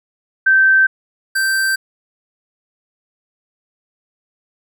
sine / square tone pair in turn, 1553 / 1562 Hz, G6 / G6, -17 / -7 cents, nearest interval unison, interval 10 cents, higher second, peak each -8 / -15 dBFS, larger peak first, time 0.46-0.87 / 1.35-1.76 s, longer neither, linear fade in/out 10 ms, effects none

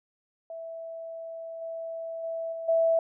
sine tone with level steps, 658 Hz, E5, 3 cents flat, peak -36 / -33 / -30 / -33 / -20 dBFS, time 0.5-2.99 s, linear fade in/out 2 ms, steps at 1.61 / 2.23 / 2.52 / 2.68 s, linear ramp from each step 10 ms, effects none

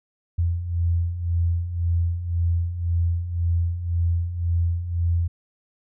sine beating tone pair, 84 / 85.9 Hz, E2 / F2, +33 / -28 cents, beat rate 1.9 Hz, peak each -27 / -21 dBFS, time 0.38-5.28 s, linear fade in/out 10 ms, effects none

